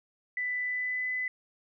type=tone with pitch glide; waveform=sine; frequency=1990 to 2008 Hz; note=B6 to B6; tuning=+13 to +28 cents; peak=-29 dBFS; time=0.37-1.28 s; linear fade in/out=2 ms; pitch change=+15 cents; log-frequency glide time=0.62-1.08 s; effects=none